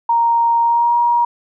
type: tone with pitch glide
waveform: sine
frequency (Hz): 932.3 to 950.2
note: A#5 to A#5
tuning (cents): 0 to +33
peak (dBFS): -11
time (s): 0.09-1.25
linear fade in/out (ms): 5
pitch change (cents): +33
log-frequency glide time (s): 0.63-0.96
effects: none